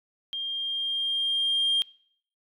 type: tone with level ramp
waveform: sine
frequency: 3205 Hz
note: G7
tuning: 38 cents sharp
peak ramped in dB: -29 to -18 dBFS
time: 0.33-1.82 s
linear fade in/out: 0 ms
effects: noise-tail reverb RT60 0.6 s tail -24 dB re dry + tanh soft clip ceiling -19 dBFS